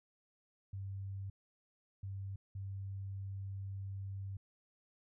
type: tone bursts at uneven times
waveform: sine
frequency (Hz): 97.6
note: G2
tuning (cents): -7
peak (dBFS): -40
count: 3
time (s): 0.73-1.3 / 2.03-2.36 / 2.55-4.37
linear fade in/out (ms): 5
effects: none